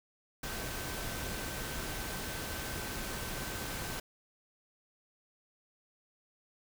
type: tone in noise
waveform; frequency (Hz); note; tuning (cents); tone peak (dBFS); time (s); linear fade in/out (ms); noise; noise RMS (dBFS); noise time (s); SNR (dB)
sine; 1541; G6; -30; -48; 0.43-4; 5; pink; -39; 0.43-4; -12
effects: none